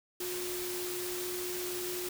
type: tone in noise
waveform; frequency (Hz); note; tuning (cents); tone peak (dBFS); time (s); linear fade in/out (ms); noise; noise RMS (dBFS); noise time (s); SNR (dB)
sine; 359.5; F#4; -50; -37; 0.2-2.09; 5; white; -39; 0.2-2.09; -1
effects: none